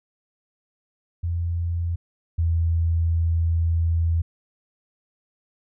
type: tone pair in turn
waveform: sine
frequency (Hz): 85.3 / 83.11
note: F2 / E2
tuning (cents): -40 / +15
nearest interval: unison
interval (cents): 45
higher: first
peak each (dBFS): -22 / -18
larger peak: second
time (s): 1.23-1.96 / 2.38-4.22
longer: second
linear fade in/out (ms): 10
effects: none